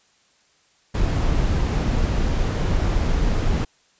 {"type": "noise", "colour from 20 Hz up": "brown", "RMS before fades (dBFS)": -20, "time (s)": [0.94, 3.65], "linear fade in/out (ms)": 10, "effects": ["white hiss -60 dBFS RMS until 3.99 s", "resampled to 16000 Hz"]}